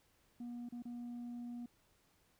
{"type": "tone with dropouts", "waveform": "sine", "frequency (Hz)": 240.3, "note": "B3", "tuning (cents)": -47, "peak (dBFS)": -40, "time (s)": [0.4, 1.66], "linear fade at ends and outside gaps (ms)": 5, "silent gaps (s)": [[0.689, 0.723], [0.823, 0.853]], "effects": ["tanh soft clip ceiling -42 dBFS", "pink hiss -73 dBFS RMS until 2.39 s"]}